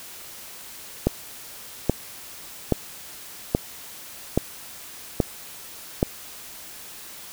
click train, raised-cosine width 2 ms, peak -4 dBFS, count 7, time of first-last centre 1.07-6.029 s, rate 1.21 Hz, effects white hiss -41 dBFS RMS until 7.32 s

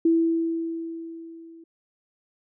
sine tone with level ramp, 330 Hz, E4, 2 cents sharp, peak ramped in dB -15 to -44 dBFS, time 0.05-1.64 s, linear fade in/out 5 ms, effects none

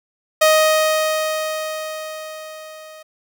sawtooth tone with level ramp, 625 Hz, D#5, 8 cents sharp, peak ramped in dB -6 to -34 dBFS, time 0.41-3.03 s, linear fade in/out 10 ms, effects none

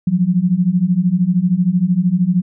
sine beating tone pair, 171.9 / 184.9 Hz, F3 / F#3, -27 / -1 cents, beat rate 13 Hz, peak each -16 / -14 dBFS, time 0.07-2.42 s, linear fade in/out 5 ms, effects none

